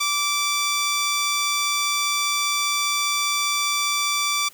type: tone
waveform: 10% pulse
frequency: 1165 Hz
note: D6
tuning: 14 cents flat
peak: -12 dBFS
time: 0-4.49 s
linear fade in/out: 10 ms
effects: white hiss -50 dBFS RMS until 4.53 s